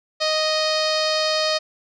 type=tone with low-pass filter; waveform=sawtooth; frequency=622.3 Hz; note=D#5; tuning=in tune; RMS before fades=-21 dBFS; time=0.2-1.59 s; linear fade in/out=20 ms; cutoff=4700 Hz; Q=5.8; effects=none